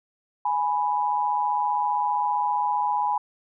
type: tone pair together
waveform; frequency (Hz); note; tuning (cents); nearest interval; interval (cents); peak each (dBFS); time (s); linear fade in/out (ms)
sine; 832.6 / 987.8; G#5 / B5; +4 / 0; minor third; 296; -24; 0.45-3.18; 5
effects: none